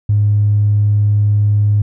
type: tone with tanh clipping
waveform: triangle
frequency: 103.83 Hz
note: G#2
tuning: in tune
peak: -9 dBFS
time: 0.09-1.82 s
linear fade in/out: 5 ms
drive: 4 dB
effects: none